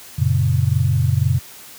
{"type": "chord", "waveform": "sine", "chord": "F# major", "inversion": "none", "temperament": "equal", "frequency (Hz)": [92.5, 116.54, 138.59], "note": ["F#2", "A#2", "C#3"], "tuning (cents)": [0, 0, 0], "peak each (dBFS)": -18, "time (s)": [0.18, 1.39], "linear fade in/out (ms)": 10, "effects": ["white hiss -40 dBFS RMS until 1.78 s", "high-pass 60 Hz 12 dB/octave"]}